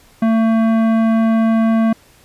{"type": "tone with tanh clipping", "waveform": "sine", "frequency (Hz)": 224.5, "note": "A3", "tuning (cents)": 35, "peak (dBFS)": -13, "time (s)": [0.22, 1.93], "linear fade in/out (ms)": 5, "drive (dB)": 15, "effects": ["pink hiss -49 dBFS RMS until 2.24 s", "resampled to 32000 Hz"]}